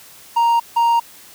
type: tone pair in turn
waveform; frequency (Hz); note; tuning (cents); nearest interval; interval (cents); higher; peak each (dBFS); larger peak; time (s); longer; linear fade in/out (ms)
triangle; 933 / 933; A#5 / A#5; +1 / +1; unison; 0; neither; -10; neither; 0.36-0.6 / 0.76-1; neither; 10
effects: white hiss -43 dBFS RMS until 1.34 s + high-pass 60 Hz 12 dB/octave